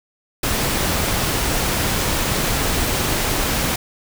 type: noise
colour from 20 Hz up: pink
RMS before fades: -20 dBFS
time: 0.43-3.76 s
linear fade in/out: 5 ms
effects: none